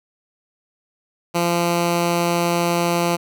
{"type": "tone", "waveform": "10% pulse", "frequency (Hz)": 172, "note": "F3", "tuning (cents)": -26, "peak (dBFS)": -9, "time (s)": [1.34, 3.17], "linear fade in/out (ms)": 20, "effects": []}